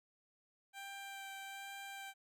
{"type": "tone with vibrato", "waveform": "15% pulse", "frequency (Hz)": 786, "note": "G5", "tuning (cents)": 4, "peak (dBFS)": -40, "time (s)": [0.73, 2.14], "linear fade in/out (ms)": 50, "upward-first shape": "sine", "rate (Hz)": 1.2, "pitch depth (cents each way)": 11, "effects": []}